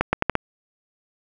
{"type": "accelerating click train", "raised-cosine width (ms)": 0.5, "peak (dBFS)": -3, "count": 5, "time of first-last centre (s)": [0.01, 0.354], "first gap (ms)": 120, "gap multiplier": 0.78, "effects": []}